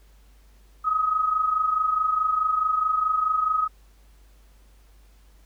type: tone pair together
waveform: sine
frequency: 1244 / 1268.7 Hz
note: D#6 / D#6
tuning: -1 / +33 cents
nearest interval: unison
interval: 34 cents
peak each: -27 / -21 dBFS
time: 0.84-3.68 s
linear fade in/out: 20 ms
effects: added 50 Hz sine -51 dBFS peak until 5.45 s + pink hiss -62 dBFS RMS until 5.45 s